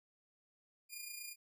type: tone with amplitude modulation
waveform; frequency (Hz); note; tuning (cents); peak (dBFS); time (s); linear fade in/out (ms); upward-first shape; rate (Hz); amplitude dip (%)
10% pulse; 2421; D#7; -48; -34; 0.89-1.36; 50; sine; 28.4; 50
effects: none